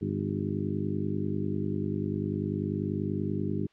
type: harmonic tone with a mistuned harmonic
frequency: 50.2 Hz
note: G1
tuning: 42 cents sharp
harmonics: 2 / 3 / 4 / 5 / 6 / 7 / 8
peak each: -35 / -35 / -33 / -39 / -35 / -38 / -39 dBFS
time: 0.01-3.67 s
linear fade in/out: 10 ms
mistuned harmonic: 7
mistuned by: +50 cents
effects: white hiss -66 dBFS RMS until 3.72 s + low-pass 3000 Hz 12 dB/octave